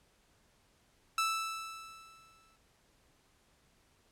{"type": "tone with exponential decay", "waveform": "sawtooth", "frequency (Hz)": 1318.5, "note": "E6", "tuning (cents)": 0, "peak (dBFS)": -24, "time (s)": [1.18, 2.56], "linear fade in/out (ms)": 2, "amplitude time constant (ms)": 300, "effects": ["pink hiss -69 dBFS RMS until 4.11 s", "low-pass 11000 Hz 12 dB/octave"]}